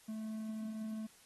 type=tone; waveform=triangle; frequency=218.4 Hz; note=A3; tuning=13 cents flat; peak=-37 dBFS; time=0.08-1.07 s; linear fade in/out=10 ms; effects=white hiss -63 dBFS RMS until 1.25 s + AAC 32 kbps

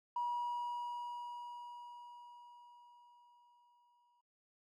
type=tone with exponential decay; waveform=triangle; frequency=963 Hz; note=B5; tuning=44 cents flat; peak=-30 dBFS; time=0.16-4.21 s; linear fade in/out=5 ms; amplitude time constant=880 ms; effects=noise-tail reverb RT60 0.1 s tail -25 dB re dry + tanh soft clip ceiling -32 dBFS

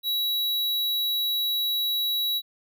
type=tone; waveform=square; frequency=3900 Hz; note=B7; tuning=23 cents flat; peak=-24 dBFS; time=0.03-2.42 s; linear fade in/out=50 ms; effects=none

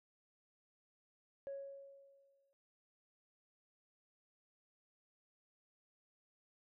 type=tone with exponential decay; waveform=sine; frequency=553 Hz; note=C#5; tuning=4 cents flat; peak=-39 dBFS; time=1.47-2.53 s; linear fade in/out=0 ms; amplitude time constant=230 ms; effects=noise-tail reverb RT60 0.8 s tail -19 dB re dry + tanh soft clip ceiling -39 dBFS

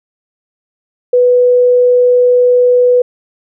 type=tone; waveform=sine; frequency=493.9 Hz; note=B4; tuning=in tune; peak=-5 dBFS; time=1.13-3.02 s; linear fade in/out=5 ms; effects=none

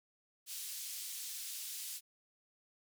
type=band-pass noise; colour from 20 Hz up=white; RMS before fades=-44 dBFS; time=0.46-2.01 s; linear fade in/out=50 ms; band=3500 to 14000 Hz; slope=12 dB/octave; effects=none

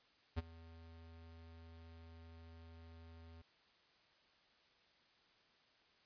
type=tone with ADSR envelope; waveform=square; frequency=82.41 Hz; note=E2; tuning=in tune; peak=-35 dBFS; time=0.36-3.42 s; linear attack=24 ms; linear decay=26 ms; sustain=-21 dB; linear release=8 ms; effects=white hiss -71 dBFS RMS until 6.05 s + resampled to 11025 Hz

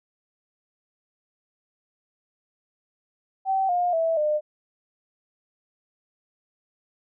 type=tone with pitch steps; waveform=sine; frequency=770 / 710.2 / 655 / 604.1 Hz; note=G5 / F5 / E5 / D5; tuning=-31 / +29 / -11 / +49 cents; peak=-20 dBFS; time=3.45-4.41 s; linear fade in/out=50 ms; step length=240 ms; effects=none

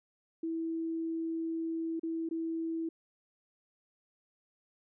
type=tone with dropouts; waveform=sine; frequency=327.3 Hz; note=E4; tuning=12 cents flat; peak=-32 dBFS; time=0.43-2.89 s; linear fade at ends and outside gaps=5 ms; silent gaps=1.996-2.032 / 2.29-2.31 s; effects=none

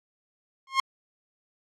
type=tone with exponential growth; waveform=sawtooth; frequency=1071 Hz; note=C6; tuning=40 cents sharp; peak=-13 dBFS; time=0.67-0.8 s; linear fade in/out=2 ms; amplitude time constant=27 ms; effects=low-pass 5000 Hz 12 dB/octave + AAC 64 kbps

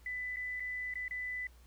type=tone with dropouts; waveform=sine; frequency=1996 Hz; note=B6; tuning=18 cents sharp; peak=-36 dBFS; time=0.06-1.47 s; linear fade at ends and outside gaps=2 ms; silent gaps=0.361-0.368 / 0.598-0.603 / 0.939-0.955 / 1.081-1.109 s; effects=added 60 Hz sine -56 dBFS peak until 1.66 s + pink hiss -66 dBFS RMS until 1.66 s

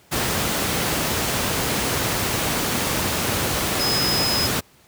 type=tone in noise; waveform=sine; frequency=5080 Hz; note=D#8; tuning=35 cents sharp; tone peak=-21 dBFS; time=3.79-4.48 s; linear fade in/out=20 ms; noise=pink; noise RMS=-22 dBFS; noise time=0.11-4.61 s; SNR=-2 dB; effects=pink hiss -54 dBFS RMS until 4.87 s + high-pass 80 Hz 12 dB/octave

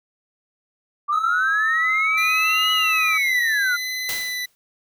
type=linear two-way sweep; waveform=sine; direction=up then down; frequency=1154 to 2934 to 1387 Hz; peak=-18 dBFS; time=1.08-3.77 s; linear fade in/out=20 ms; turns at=2.72 s
type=tone with pitch glide; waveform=triangle; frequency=1298 to 1279.4 Hz; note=E6 to D#6; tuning=-27 to +48 cents; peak=-21 dBFS; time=1.12-3.18 s; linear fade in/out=10 ms; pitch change=-25 cents; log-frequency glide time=1.35-2.54 s
type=tone with vibrato; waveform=25% pulse; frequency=1996 Hz; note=B6; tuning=18 cents sharp; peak=-21 dBFS; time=2.17-4.46 s; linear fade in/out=10 ms; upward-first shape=sine; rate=0.7 Hz; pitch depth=20 cents each way
type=noise with exponential decay; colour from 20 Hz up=white; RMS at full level=-26 dBFS; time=4.09-4.55 s; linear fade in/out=0 ms; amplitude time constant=99 ms
effects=none

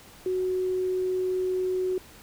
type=tone; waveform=sine; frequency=370 Hz; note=F#4; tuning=in tune; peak=-24 dBFS; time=0.26-1.98 s; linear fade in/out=2 ms; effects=pink hiss -50 dBFS RMS until 2.22 s

